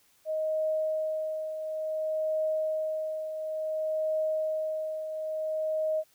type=tone with tremolo; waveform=sine; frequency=626 Hz; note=D#5; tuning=10 cents sharp; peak=-25 dBFS; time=0.25-6.04 s; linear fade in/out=50 ms; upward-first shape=triangle; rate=0.57 Hz; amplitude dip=60%; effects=white hiss -65 dBFS RMS until 6.14 s